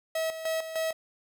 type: tone with tremolo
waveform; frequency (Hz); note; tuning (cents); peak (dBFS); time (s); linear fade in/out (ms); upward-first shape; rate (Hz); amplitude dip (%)
45% pulse; 644; E5; -41; -27; 0.15-0.93; 5; square; 3.3; 65
effects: none